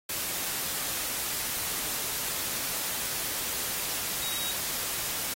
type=tone in noise; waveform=sine; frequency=3800 Hz; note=A#7; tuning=33 cents sharp; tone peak=-36 dBFS; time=4.22-4.52 s; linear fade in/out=5 ms; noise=white; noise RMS=-32 dBFS; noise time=0.09-5.34 s; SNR=-7 dB; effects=AAC 48 kbps